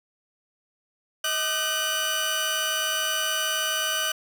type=tone cluster; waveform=sawtooth; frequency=633 / 1205 / 1528 / 2957 Hz; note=D#5 / D6 / G6 / F#7; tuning=+30 / +44 / -45 / -2 cents; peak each=-30 / -30 / -25 / -24 dBFS; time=1.24-4.12 s; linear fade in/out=5 ms; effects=none